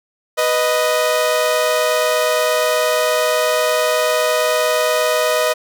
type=tone pair together; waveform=sawtooth; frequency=493.9 / 622.3 Hz; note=B4 / D#5; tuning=0 / 0 cents; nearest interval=major third; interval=400 cents; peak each=-15 / -12 dBFS; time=0.37-5.54 s; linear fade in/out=20 ms; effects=none